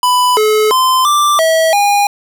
square tone with pitch steps, 995 / 429.4 / 1032 / 1178 / 647 / 814 Hz, B5 / A4 / C6 / D6 / E5 / G#5, +13 / -42 / -24 / +5 / -32 / -35 cents, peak -9 dBFS, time 0.03-2.07 s, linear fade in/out 2 ms, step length 340 ms, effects none

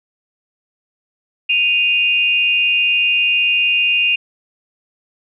sine tone pair together, 2489 / 2796 Hz, D#7 / F7, 0 / +1 cents, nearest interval major second, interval 201 cents, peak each -15 dBFS, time 1.49-4.16 s, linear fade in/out 10 ms, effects none

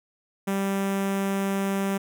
sawtooth tone with notch filter, 196 Hz, G3, in tune, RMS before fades -26 dBFS, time 0.47-1.98 s, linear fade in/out 10 ms, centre 4400 Hz, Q 1.4, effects none

